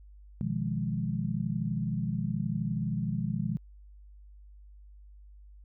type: chord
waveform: sine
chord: F half-diminished seventh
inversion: second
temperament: equal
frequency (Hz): 123.47 / 155.56 / 174.61 / 207.7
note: Cb3 / Eb3 / F3 / Ab3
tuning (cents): 0 / 0 / 0 / 0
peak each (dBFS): -34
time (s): 0.41-3.57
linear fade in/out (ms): 0
effects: added 50 Hz sine -49 dBFS peak until 5.64 s